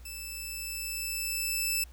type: tone with level ramp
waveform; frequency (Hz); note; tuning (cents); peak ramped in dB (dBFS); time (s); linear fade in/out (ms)
10% pulse; 2637; E7; 0; -31 to -18; 0.05-1.84; 5
effects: added 60 Hz sine -46 dBFS peak until 1.92 s + pink hiss -60 dBFS RMS until 1.92 s